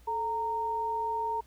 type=tone pair together; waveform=sine; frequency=437.1 / 924 Hz; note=A4 / A#5; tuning=-11 / -16 cents; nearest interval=octave + minor second; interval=1295 cents; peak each=-37 / -29 dBFS; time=0.07-1.41 s; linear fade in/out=10 ms; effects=added 60 Hz sine -55 dBFS peak until 1.46 s + pink hiss -63 dBFS RMS until 1.46 s